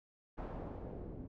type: noise with low-pass filter sweep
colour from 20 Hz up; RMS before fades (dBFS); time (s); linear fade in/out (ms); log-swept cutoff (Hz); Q
pink; -45; 0.37-1.28; 20; 1000 to 310; 1.1
effects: none